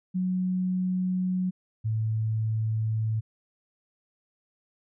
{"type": "tone pair in turn", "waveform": "sine", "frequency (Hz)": [184, 110.2], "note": ["F#3", "A2"], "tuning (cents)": [-9, 3], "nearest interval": "major sixth", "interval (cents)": 888, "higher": "first", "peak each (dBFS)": -24, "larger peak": "neither", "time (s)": [[0.14, 1.51], [1.84, 3.21]], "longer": "neither", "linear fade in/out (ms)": 20, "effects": []}